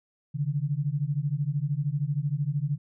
sine beating tone pair, 138.3 / 151.3 Hz, C#3 / D#3, -4 / -48 cents, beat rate 13 Hz, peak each -28 dBFS, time 0.34-2.78 s, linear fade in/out 20 ms, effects none

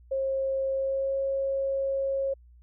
sine tone with pitch glide, 537 to 543.6 Hz, C5 to C#5, +45 to -34 cents, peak -25 dBFS, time 0.11-2.34 s, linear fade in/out 10 ms, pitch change +21 cents, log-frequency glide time 0.73-1.17 s, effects added 60 Hz sine -51 dBFS peak until 2.62 s

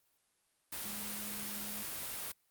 sine tone in noise, 207.7 Hz, G#3, in tune, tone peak -48 dBFS, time 0.85-1.83 s, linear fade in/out 5 ms, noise white, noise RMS -41 dBFS, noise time 0.72-2.32 s, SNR -10 dB, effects white hiss -75 dBFS RMS until 2.5 s + Opus 32 kbps

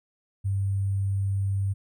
sine tone with sample-and-hold, 98 Hz, G2, in tune, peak -23 dBFS, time 0.44-1.74 s, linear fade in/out 20 ms, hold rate 8820 Hz, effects none

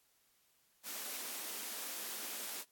white high-pass noise, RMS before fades -43 dBFS, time 0.83-2.65 s, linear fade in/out 50 ms, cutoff 200 Hz, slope 96 dB/octave, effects white hiss -73 dBFS RMS until 2.71 s + AAC 64 kbps

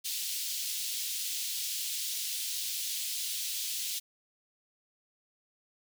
pink high-pass noise, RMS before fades -35 dBFS, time 0.04-4 s, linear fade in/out 20 ms, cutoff 3200 Hz, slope 24 dB/octave, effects none

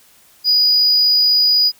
triangle tone, 4922 Hz, D#8, 20 cents flat, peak -8 dBFS, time 0.44-1.72 s, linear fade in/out 50 ms, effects tanh soft clip ceiling -6 dBFS + white hiss -50 dBFS RMS until 1.79 s

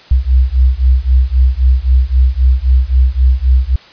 sine beating tone pair, 62.1 / 65.9 Hz, B1 / C2, +10 / +13 cents, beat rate 3.8 Hz, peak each -10 dBFS, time 0.11-3.76 s, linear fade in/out 5 ms, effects white hiss -40 dBFS RMS until 3.92 s + resampled to 11025 Hz

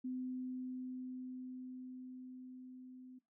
sine tone with level ramp, 254.9 Hz, C4, 45 cents flat, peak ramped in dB -38 to -52 dBFS, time 0.04-3.19 s, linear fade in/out 10 ms, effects noise-tail reverb RT60 0.2 s tail -17 dB re dry

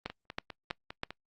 two click trains, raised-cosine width 0.3 ms, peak -24 / -17 dBFS, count 6 / 4, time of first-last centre 0.1-1.106 / 0.06-1.034 s, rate 4.97 / 3.08 Hz, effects noise-tail reverb RT60 0.1 s tail -25 dB re dry + Opus 24 kbps

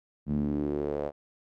sawtooth tone with band-pass filter sweep, 72.9 Hz, D2, 12 cents flat, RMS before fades -30 dBFS, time 0.26-1.12 s, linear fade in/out 50 ms, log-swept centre 190 to 590 Hz, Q 3.6, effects none

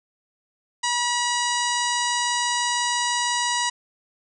harmonic tone, 966 Hz, B5, 39 cents flat, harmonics 1 / 2 / 3 / 4 / 5 / 6 / 7 / 8 / 9, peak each -25 / -28 / -30 / -31 / -32 / -33 / -33 / -34 / -35 dBFS, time 0.83-3.7 s, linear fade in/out 10 ms, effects none

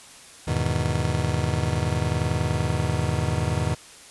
40% pulse chord, E major seventh, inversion none, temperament just, 82.41 / 103.01 / 123.61 / 154.51 Hz, E2 / G#2 / B2 / D#3, 0 / -14 / +2 / -12 cents, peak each -27 dBFS, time 0.47-3.75 s, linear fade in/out 10 ms, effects white hiss -46 dBFS RMS until 4.1 s + resampled to 24000 Hz

